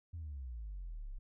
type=exponential sweep; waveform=sine; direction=down; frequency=87.31 to 31 Hz; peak=-40 dBFS; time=0.13-1.19 s; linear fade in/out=10 ms; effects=tanh soft clip ceiling -38 dBFS